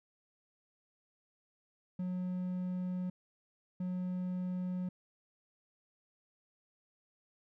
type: tone bursts at uneven times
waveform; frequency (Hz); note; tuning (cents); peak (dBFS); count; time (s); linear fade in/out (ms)
triangle; 181.9; F#3; -29; -32; 2; 1.99-3.1 / 3.8-4.89; 5
effects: none